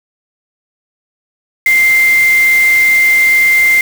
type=tone in noise; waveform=sine; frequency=2093 Hz; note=C7; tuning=in tune; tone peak=-6 dBFS; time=1.66-3.81 s; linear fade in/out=2 ms; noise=white; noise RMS=-23 dBFS; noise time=1.66-3.81 s; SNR=+14 dB; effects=none